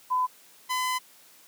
sine / sawtooth tone pair in turn, 1009 / 1012.7 Hz, B5 / B5, +37 / +43 cents, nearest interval unison, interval 6 cents, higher second, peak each -22 dBFS, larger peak neither, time 0.1-0.27 / 0.69-0.99 s, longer second, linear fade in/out 20 ms, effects white hiss -55 dBFS RMS until 1.47 s + high-pass 150 Hz 12 dB/octave

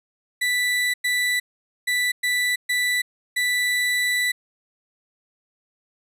35% pulse tone bursts at uneven times, 1975.5 Hz, B6, in tune, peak -18 dBFS, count 6, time 0.41-0.94 / 1.04-1.4 / 1.87-2.12 / 2.23-2.56 / 2.69-3.02 / 3.36-4.32 s, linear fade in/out 10 ms, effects resampled to 32000 Hz

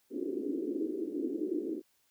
pink band-pass noise, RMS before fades -35 dBFS, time 0.1-1.82 s, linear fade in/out 50 ms, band 280 to 390 Hz, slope 48 dB/octave, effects white hiss -72 dBFS RMS until 2.1 s

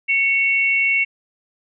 sine tone pair together, 2217 / 2722 Hz, C#7 / F7, 0 / -45 cents, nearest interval major third, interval 355 cents, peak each -16 / -20 dBFS, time 0.08-1.05 s, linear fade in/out 20 ms, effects none

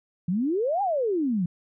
sine exponential two-way sweep, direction up then down, 165.2 to 830.6 to 165.2 Hz, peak -22 dBFS, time 0.28-1.46 s, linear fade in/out 5 ms, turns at 0.82 s, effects none

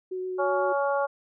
sine tone with vibrato, 370 Hz, F#4, in tune, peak -29 dBFS, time 0.11-0.73 s, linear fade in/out 10 ms, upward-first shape sine, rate 8 Hz, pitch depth 8 cents each way
harmonic tone, 280.3 Hz, C#4, 19 cents sharp, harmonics 2 / 3 / 4 / 5, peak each -25 / -29 / -31 / -33 dBFS, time 0.38-1.07 s, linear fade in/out 20 ms
effects none

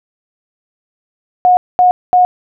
sine tone bursts, 725 Hz, F#5, 35 cents flat, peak -5 dBFS, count 3, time 1.45-2.25 s, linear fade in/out 0 ms, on 120 ms, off 220 ms, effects none

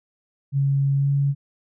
sine tone with pitch glide, 138.59 to 140.36 Hz, C#3 to C#3, 0 to +22 cents, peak -17 dBFS, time 0.52-1.35 s, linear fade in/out 50 ms, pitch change +22 cents, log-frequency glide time 0.96-1.09 s, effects none

